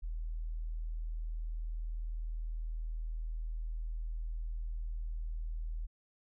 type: tone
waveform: sine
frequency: 40.09 Hz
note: E1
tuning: 47 cents flat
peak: -35 dBFS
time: 0.02-5.87 s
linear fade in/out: 20 ms
effects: none